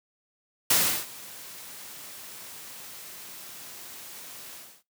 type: noise with ADSR envelope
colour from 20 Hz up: white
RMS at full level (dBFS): -20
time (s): 0.7-4.83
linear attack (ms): 6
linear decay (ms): 350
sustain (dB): -23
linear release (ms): 290
effects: noise-tail reverb RT60 0.2 s tail -21 dB re dry + high-pass 100 Hz 12 dB/octave